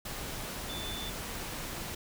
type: tone in noise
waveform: sine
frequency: 3520 Hz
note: A7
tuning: in tune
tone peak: -40 dBFS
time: 0.69-1.1 s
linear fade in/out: 5 ms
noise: pink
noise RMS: -39 dBFS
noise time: 0.05-1.95 s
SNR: -4 dB
effects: none